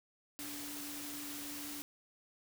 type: tone in noise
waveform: sine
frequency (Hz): 290.8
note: D4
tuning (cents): -17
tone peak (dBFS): -47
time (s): 0.39-1.82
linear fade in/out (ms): 0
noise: white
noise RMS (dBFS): -45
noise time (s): 0.39-1.82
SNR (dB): -5
effects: none